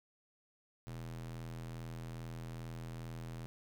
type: tone with high-pass filter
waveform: square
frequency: 41.2 Hz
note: E1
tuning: in tune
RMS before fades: -45 dBFS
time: 0.87-3.46 s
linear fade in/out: 0 ms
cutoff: 88 Hz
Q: 3
effects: none